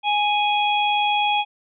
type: harmonic tone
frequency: 830.6 Hz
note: G#5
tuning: in tune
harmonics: 1 / 3 / 4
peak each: -19 / -24 / -25 dBFS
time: 0.03-1.45 s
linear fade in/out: 50 ms
effects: none